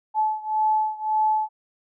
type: beating tone pair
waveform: sine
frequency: 863 / 864.8 Hz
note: A5 / A5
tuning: -34 / -30 cents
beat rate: 1.8 Hz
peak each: -22 / -24 dBFS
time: 0.14-1.49 s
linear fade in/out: 50 ms
effects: none